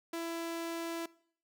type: tone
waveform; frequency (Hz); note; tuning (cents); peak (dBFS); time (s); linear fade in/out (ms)
sawtooth; 333.6; E4; +21; -32; 0.13-1.06; 5
effects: noise-tail reverb RT60 0.6 s tail -22 dB re dry